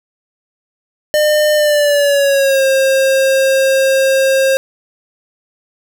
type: tone with pitch glide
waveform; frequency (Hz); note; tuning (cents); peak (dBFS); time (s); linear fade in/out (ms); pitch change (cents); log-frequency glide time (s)
square; 604 to 535; D5 to C5; +48 to +38; -10; 1.14-4.57; 0; -210; 1.55-2.64
effects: none